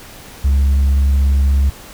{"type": "tone", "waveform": "sine", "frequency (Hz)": 68.8, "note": "C#2", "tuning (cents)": -12, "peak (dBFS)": -7, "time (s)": [0.44, 1.7], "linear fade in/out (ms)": 10, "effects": ["tanh soft clip ceiling -9 dBFS", "pink hiss -37 dBFS RMS until 1.93 s"]}